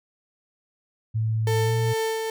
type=tone with pitch glide; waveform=sine; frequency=110.7 to 116.81 Hz; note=A2 to A#2; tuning=+11 to +4 cents; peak=-21 dBFS; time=1.14-1.94 s; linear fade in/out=20 ms; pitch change=+93 cents; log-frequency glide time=1.6-1.73 s
type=tone with tremolo; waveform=35% pulse; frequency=445 Hz; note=A4; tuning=20 cents sharp; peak=-21 dBFS; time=1.47-2.3 s; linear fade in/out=2 ms; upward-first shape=sine; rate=2.3 Hz; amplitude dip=35%
effects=none